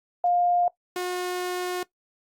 sine / sawtooth tone pair in turn, 706 / 360.8 Hz, F5 / F#4, +19 / -44 cents, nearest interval octave, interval 1163 cents, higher first, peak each -19 / -23 dBFS, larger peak first, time 0.24-0.68 / 0.96-1.83 s, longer second, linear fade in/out 2 ms, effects noise-tail reverb RT60 0.1 s tail -18 dB re dry + Opus 32 kbps

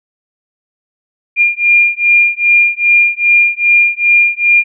sine beating tone pair, 2405 / 2407.5 Hz, D7 / D7, +41 / +42 cents, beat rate 2.5 Hz, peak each -10 dBFS, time 1.36-4.64 s, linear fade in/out 50 ms, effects none

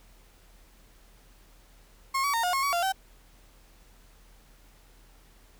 35% pulse tone with pitch steps, 1080 / 1135 / 920 / 717 / 1084 / 1130 / 692 / 768 Hz, C#6 / C#6 / A#5 / F5 / C#6 / C#6 / F5 / G5, -45 / +41 / -23 / +45 / -39 / +33 / -16 / -36 cents, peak -23 dBFS, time 2.14-2.924 s, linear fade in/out 10 ms, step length 98 ms, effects added 40 Hz sine -55 dBFS peak until 5.59 s + pink hiss -60 dBFS RMS until 5.59 s

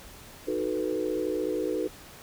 sine chord, B dominant seventh, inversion first, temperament equal, 311.1 / 370 / 440 / 493.9 Hz, D#4 / F#4 / A4 / B4, 0 / 0 / 0 / 0 cents, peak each -32 dBFS, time 0.47-1.88 s, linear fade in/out 10 ms, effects pink hiss -48 dBFS RMS until 2.22 s

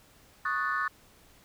sine chord, D# half-diminished seventh, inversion third, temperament equal, 1108.7 / 1244.5 / 1480 / 1760 Hz, C#6 / D#6 / F#6 / A6, 0 / 0 / 0 / 0 cents, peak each -32 dBFS, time 0.45-0.88 s, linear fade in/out 5 ms, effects tanh soft clip ceiling -20 dBFS + pink hiss -59 dBFS RMS until 1.44 s

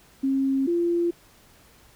sine tone pair in turn, 269.7 / 343.7 Hz, C#4 / F4, -47 / -28 cents, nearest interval major third, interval 419 cents, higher second, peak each -20 dBFS, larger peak neither, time 0.23-0.67 / 0.67-1.11 s, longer neither, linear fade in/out 10 ms, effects pink hiss -55 dBFS RMS until 1.95 s

